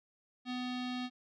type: tone with low-pass filter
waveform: square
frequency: 250 Hz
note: B3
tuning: 21 cents sharp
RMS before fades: -38 dBFS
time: 0.45-1.1 s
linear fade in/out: 50 ms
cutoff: 3800 Hz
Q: 3.2
effects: none